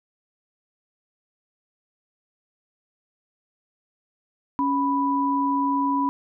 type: tone pair together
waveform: sine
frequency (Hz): 278.3 / 987.8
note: C#4 / B5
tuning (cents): +7 / 0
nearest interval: octave + minor seventh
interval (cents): 2193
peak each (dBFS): -23 / -22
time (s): 4.59-6.09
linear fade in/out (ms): 0
effects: none